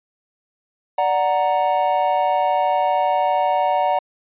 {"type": "chord", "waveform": "triangle", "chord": "D augmented", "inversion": "none", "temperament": "equal", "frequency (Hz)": [587.3, 740, 932.3], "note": ["D5", "F#5", "A#5"], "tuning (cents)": [0, 0, 0], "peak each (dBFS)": [-20, -17, -19], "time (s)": [0.98, 3.99], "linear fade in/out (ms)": 5, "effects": ["resampled to 8000 Hz"]}